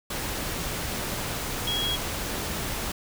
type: tone in noise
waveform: sine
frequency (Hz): 3300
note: G#7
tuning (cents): -12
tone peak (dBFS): -26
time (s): 1.67-1.96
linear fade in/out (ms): 5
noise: pink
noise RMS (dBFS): -31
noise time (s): 0.1-2.92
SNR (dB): +2
effects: none